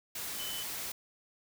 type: tone in noise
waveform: sine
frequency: 3025 Hz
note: F#7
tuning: 38 cents sharp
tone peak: -40 dBFS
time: 0.39-0.63 s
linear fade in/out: 5 ms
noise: white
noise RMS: -39 dBFS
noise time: 0.15-0.92 s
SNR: -4 dB
effects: none